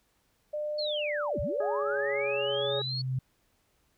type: tone with pitch glide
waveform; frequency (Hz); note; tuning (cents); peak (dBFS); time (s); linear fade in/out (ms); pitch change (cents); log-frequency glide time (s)
sine; 600 to 563.1; D5 to C#5; +37 to +27; -30; 0.53-2.8; 10; -110; 0.9-2.07
type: linear two-way sweep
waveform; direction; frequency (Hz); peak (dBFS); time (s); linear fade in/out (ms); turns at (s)
sine; down then up; 4428 to 43.65 to 4428; -32; 0.78-3.02; 10; 1.4
type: harmonic tone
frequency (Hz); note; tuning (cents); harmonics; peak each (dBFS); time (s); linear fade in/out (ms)
415.3; G#4; 0; 1 / 2 / 3 / 4; -32 / -42 / -42 / -45; 1.6-2.82; 5
type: tone with exponential growth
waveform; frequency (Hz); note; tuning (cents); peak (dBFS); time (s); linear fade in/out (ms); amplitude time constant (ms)
sine; 129.8; C3; -13; -26; 1.81-3.19; 5; 300
effects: pink hiss -71 dBFS RMS until 3.97 s